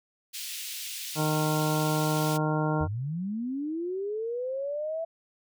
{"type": "high-pass noise", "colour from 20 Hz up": "pink", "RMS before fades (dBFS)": -37, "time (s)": [0.33, 2.38], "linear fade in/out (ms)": 20, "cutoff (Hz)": 2600, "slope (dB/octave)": 24}
{"type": "harmonic tone", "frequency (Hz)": 154, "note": "D#3", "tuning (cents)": -17, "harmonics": [1, 2, 3, 4, 5, 6, 7, 9], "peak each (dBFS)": [-27, -31, -34, -34, -36, -35, -38, -37], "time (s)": [1.15, 2.88], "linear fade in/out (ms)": 50}
{"type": "linear sweep", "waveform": "sine", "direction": "up", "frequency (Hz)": [73.42, 665], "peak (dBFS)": -29, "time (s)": [2.8, 5.05], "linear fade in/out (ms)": 10}
{"effects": []}